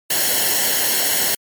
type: noise with comb filter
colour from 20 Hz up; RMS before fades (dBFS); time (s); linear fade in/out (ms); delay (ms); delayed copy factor
white; -18; 0.1-1.35; 5; 0.82; -0.7
effects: MP3 96 kbps